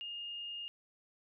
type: tone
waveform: sine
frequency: 2835 Hz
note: F7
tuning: 25 cents sharp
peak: -40 dBFS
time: 0.01-0.68 s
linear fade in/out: 0 ms
effects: none